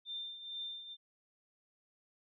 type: tone with tremolo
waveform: sine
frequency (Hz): 3589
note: A7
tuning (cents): +34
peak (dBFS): -38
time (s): 0.05-0.97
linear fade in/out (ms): 50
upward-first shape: triangle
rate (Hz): 2.2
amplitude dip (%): 70
effects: none